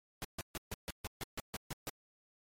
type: noise bursts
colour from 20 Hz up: pink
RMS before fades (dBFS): -40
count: 11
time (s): 0.22-1.895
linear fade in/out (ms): 0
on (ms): 25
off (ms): 140
effects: MP3 64 kbps